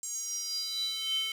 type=tone with high-pass filter sweep; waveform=square; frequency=440 Hz; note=A4; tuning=in tune; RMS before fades=-34 dBFS; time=0.03-1.32 s; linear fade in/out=2 ms; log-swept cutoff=7300 to 2700 Hz; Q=9.4; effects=none